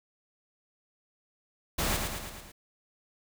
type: noise with echo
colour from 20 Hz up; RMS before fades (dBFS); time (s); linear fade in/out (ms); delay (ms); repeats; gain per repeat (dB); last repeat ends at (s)
pink; -29; 1.78-1.97; 10; 110; 5; -4; 2.52
effects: none